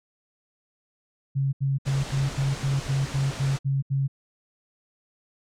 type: tone bursts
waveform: sine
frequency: 136.8 Hz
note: C#3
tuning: 23 cents flat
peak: -21 dBFS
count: 11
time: 1.35-4.08 s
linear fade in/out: 20 ms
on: 180 ms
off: 75 ms
type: low-pass noise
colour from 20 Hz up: pink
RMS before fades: -36 dBFS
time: 1.85-3.59 s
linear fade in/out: 20 ms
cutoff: 8100 Hz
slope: 24 dB/octave
effects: none